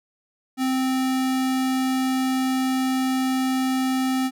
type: tone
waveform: square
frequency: 260.7 Hz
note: C4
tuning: 6 cents flat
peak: -21 dBFS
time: 0.57-4.31 s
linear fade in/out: 50 ms
effects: none